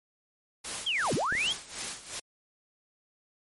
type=noise with tremolo; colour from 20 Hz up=white; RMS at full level=-34 dBFS; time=0.64-2.2 s; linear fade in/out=10 ms; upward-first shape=sine; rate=2.7 Hz; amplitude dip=80%
type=linear two-way sweep; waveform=sine; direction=down then up; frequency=3409 to 98 to 3409 Hz; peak=-26 dBFS; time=0.86-1.53 s; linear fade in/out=10 ms; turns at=1.14 s
type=clicks; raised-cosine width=2 ms; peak=-24 / -29 dBFS; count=2; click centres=1.325 / 1.352 s
effects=MP3 48 kbps